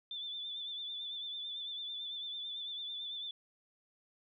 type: tone with vibrato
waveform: sine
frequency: 3519 Hz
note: A7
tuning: in tune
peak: -39 dBFS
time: 0.11-3.31 s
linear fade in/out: 2 ms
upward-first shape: sine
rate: 9 Hz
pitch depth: 42 cents each way
effects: none